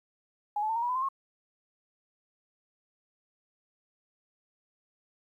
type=tone with pitch steps; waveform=sine; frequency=830 / 862.3 / 895.8 / 930.6 / 966.7 / 1004.3 / 1043.3 / 1083.9 Hz; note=G#5 / A5 / A5 / A#5 / B5 / B5 / C6 / C#6; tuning=-1 / -35 / +31 / -3 / -37 / +29 / -5 / -39 cents; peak=-27 dBFS; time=0.56-1.088 s; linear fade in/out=5 ms; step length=66 ms; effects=11-bit